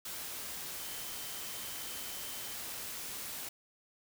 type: tone in noise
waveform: sine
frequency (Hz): 3083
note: G7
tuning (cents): -29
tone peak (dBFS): -52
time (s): 0.79-2.54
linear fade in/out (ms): 5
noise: white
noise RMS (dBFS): -42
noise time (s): 0.05-3.49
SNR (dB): -13
effects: none